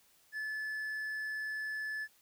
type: tone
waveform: triangle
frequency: 1731 Hz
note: A6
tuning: 29 cents flat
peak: -34 dBFS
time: 0.32-2.08 s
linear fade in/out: 50 ms
effects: white hiss -67 dBFS RMS until 2.21 s